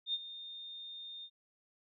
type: tone with ADSR envelope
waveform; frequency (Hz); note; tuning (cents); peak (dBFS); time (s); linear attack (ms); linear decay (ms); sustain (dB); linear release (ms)
sine; 3644; A#7; -40; -30; 0.06-1.3; 76; 40; -14; 62
effects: none